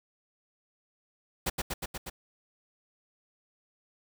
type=noise with echo; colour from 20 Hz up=pink; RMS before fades=-29 dBFS; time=1.46-1.5 s; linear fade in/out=10 ms; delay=120 ms; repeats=5; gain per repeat=-2 dB; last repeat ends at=2.1 s; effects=none